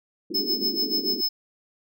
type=band-pass noise; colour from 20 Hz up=white; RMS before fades=-32 dBFS; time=0.3-1.21 s; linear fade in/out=5 ms; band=200 to 430 Hz; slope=96 dB/octave
type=tone with tremolo; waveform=square; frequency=5210 Hz; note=E8; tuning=21 cents flat; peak=-21 dBFS; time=0.34-1.29 s; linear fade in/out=10 ms; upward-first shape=sine; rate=6.9 Hz; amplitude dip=80%
effects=none